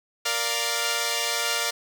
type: chord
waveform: 5% pulse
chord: Bb major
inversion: none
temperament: equal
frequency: 466.2 / 587.3 / 698.5 Hz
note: Bb4 / D5 / F5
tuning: 0 / 0 / 0 cents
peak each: -17 dBFS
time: 0.25-1.71 s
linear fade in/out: 10 ms
effects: none